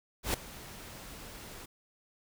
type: noise with ADSR envelope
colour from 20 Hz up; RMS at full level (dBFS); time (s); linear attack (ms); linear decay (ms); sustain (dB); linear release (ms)
pink; -29; 0.23-1.66; 110; 3; -18; 10
effects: none